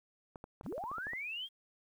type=clicks; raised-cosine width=1 ms; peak=-32 dBFS; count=11; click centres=0.358 / 0.441 / 0.611 / 0.663 / 0.725 / 0.78 / 0.839 / 0.915 / 0.983 / 1.069 / 1.134 s
type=linear sweep; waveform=sine; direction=up; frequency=58.5 to 3300 Hz; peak=-38 dBFS; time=0.63-1.49 s; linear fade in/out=50 ms
effects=11-bit